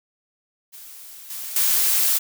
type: noise with level steps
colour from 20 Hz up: blue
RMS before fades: -41 / -32 / -19 dBFS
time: 0.72-2.19 s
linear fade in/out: 20 ms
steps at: 1.3 / 1.56 s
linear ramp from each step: 2 ms
effects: none